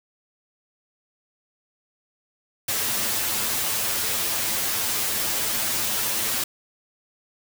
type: noise with comb filter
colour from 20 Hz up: white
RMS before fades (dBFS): -25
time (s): 2.68-6.44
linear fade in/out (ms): 5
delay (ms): 9.1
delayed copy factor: +0.9
effects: none